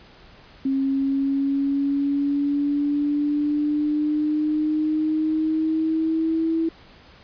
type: exponential sweep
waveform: sine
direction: up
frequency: 269.2 to 327.3 Hz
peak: -19 dBFS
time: 0.65-6.69 s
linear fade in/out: 5 ms
effects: pink hiss -49 dBFS RMS until 7.23 s + resampled to 11025 Hz